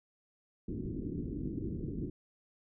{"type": "low-pass noise", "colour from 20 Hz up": "white", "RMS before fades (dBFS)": -38, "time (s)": [0.68, 2.1], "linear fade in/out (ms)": 5, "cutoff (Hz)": 360, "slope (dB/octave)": 48, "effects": []}